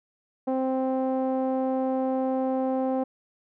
sawtooth tone with low-pass filter, 261.6 Hz, C4, in tune, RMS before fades -26 dBFS, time 0.47-3.04 s, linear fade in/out 10 ms, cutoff 680 Hz, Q 2.7, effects none

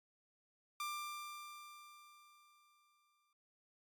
sawtooth tone with exponential decay, 1187 Hz, D6, 18 cents sharp, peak -35 dBFS, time 0.8-3.33 s, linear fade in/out 2 ms, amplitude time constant 550 ms, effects MP3 96 kbps

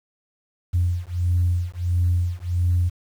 sine beating tone pair, 87.31 / 88.81 Hz, F2 / F2, 0 / +30 cents, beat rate 1.5 Hz, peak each -21 dBFS, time 0.73-2.9 s, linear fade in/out 20 ms, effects tanh soft clip ceiling -12 dBFS + 8-bit

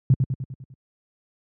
sine tone with echo, 130.81 Hz, C3, in tune, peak -11 dBFS, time 0.1-0.14 s, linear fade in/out 2 ms, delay 100 ms, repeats 6, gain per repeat -5 dB, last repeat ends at 0.74 s, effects high-pass 80 Hz 12 dB/octave

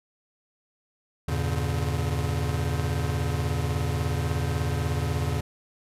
square chord, E diminished seventh, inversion none, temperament just, 82.41 / 98.89 / 118.67 / 142.4 Hz, E2 / G2 / Bb2 / Db3, 0 / +16 / +31 / +47 cents, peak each -29 / -34 / -33 / -30 dBFS, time 1.28-5.41 s, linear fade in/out 5 ms, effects resampled to 32000 Hz

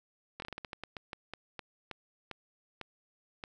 slowing click train, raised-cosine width 0.3 ms, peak -24 dBFS, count 17, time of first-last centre 0.4-3.438 s, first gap 22 ms, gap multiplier 1.25, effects none

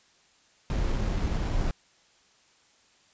brown noise with sample-and-hold, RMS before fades -27 dBFS, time 0.7-1.71 s, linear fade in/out 0 ms, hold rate 6300 Hz, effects white hiss -62 dBFS RMS until 3.13 s + resampled to 16000 Hz

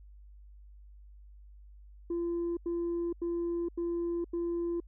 sine tone bursts, 342.2 Hz, F4, 35 cents flat, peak -28 dBFS, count 5, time 2.1-4.802 s, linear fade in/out 5 ms, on 470 ms, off 88 ms, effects tanh soft clip ceiling -28 dBFS + added 50 Hz sine -50 dBFS peak until 4.87 s

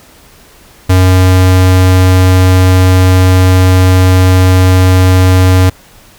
square tone, 92.5 Hz, F#2, in tune, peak -4 dBFS, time 0.89-5.7 s, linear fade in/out 10 ms, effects pink hiss -40 dBFS RMS until 6.18 s

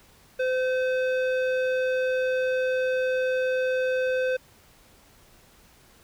square tone with low-pass filter, 513 Hz, C5, 34 cents flat, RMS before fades -25 dBFS, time 0.39-4.37 s, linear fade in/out 10 ms, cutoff 2400 Hz, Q 1, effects pink hiss -56 dBFS RMS until 6.03 s

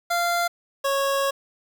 25% pulse tone pair in turn, 693 / 551.2 Hz, F5 / C#5, -14 / -10 cents, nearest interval major third, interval 396 cents, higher first, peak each -17 dBFS, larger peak neither, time 0.1-0.48 / 0.84-1.31 s, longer second, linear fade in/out 10 ms, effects 8-bit

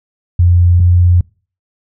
sine tone pair in turn, 87.7 / 88.41 Hz, F2 / F2, +8 / +22 cents, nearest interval unison, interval 14 cents, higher second, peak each -5 dBFS, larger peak neither, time 0.39-0.8 / 0.8-1.21 s, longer neither, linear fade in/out 5 ms, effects noise-tail reverb RT60 0.4 s tail -26 dB re dry

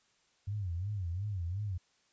sine tone with vibrato, 94.3 Hz, F#2, 33 cents sharp, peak -33 dBFS, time 0.47-1.78 s, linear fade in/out 10 ms, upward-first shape sine, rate 2.8 Hz, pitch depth 200 cents each way, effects white hiss -71 dBFS RMS until 2.12 s + resampled to 16000 Hz

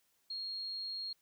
sine tone, 4264 Hz, C8, 32 cents sharp, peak -38 dBFS, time 0.3-1.13 s, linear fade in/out 5 ms, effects white hiss -75 dBFS RMS until 1.21 s

